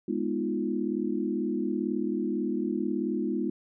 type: chord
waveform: sine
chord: F half-diminished seventh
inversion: first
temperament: equal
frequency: 207.7 / 246.9 / 311.1 / 349.2 Hz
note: Ab3 / Cb4 / Eb4 / F4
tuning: 0 / 0 / 0 / 0 cents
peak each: -32 dBFS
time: 0.08-3.5 s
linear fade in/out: 5 ms
effects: none